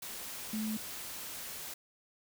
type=tone in noise; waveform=sine; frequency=217.2 Hz; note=A3; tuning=22 cents flat; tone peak=-33 dBFS; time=0.53-0.77 s; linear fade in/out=5 ms; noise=white; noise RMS=-43 dBFS; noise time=0.02-1.74 s; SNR=+7 dB; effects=none